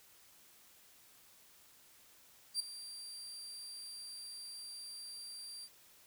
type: tone with ADSR envelope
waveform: 30% pulse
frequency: 4711 Hz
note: D8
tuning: 5 cents sharp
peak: -28 dBFS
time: 2.54-5.69 s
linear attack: 58 ms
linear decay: 8 ms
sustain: -15 dB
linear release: 51 ms
effects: white hiss -63 dBFS RMS until 6.06 s